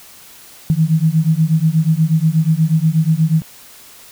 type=beating tone pair; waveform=sine; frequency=155.56 / 163.86 Hz; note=D#3 / E3; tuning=0 / -10 cents; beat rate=8.3 Hz; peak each=-14 dBFS; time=0.7-3.42 s; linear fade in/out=0 ms; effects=white hiss -41 dBFS RMS until 4.11 s